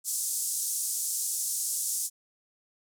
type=band-pass noise; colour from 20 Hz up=white; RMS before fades=-31 dBFS; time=0.04-2.1 s; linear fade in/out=50 ms; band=6200 to 11000 Hz; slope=24 dB/octave; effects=none